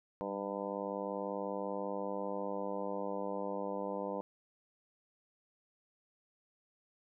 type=harmonic tone with a mistuned harmonic; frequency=100.2 Hz; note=G2; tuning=38 cents sharp; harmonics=2 / 3 / 4 / 5 / 6 / 7 / 8 / 9 / 10; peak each=-44 / -45 / -46 / -40 / -43 / -49 / -50 / -45 / -48 dBFS; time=0.21-4.21 s; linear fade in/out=0 ms; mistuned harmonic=2; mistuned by=-46 cents; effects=none